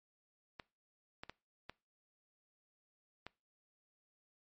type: clicks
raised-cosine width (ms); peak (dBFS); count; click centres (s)
0.3; -29; 5; 0.598 / 1.235 / 1.296 / 1.696 / 3.266
effects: noise-tail reverb RT60 0.3 s tail -23 dB re dry + MP3 32 kbps